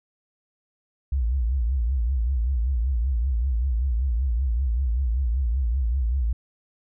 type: tone with vibrato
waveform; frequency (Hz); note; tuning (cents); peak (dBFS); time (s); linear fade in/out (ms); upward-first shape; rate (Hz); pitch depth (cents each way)
sine; 61.74; B1; 0; -20; 1.12-6.33; 5; triangle; 5.2; 230
effects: none